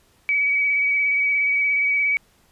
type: tone with vibrato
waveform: sine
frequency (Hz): 2273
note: C#7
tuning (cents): +43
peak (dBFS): -17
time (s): 0.29-2.17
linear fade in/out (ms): 0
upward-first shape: square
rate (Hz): 17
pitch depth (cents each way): 16
effects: pink hiss -59 dBFS RMS until 2.51 s + resampled to 32000 Hz